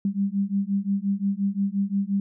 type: beating tone pair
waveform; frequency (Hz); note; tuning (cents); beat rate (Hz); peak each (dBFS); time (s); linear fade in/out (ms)
sine; 195.5 / 201.2; G3 / G3; -4 / +45; 5.7; -25; 0.05-2.2; 2
effects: none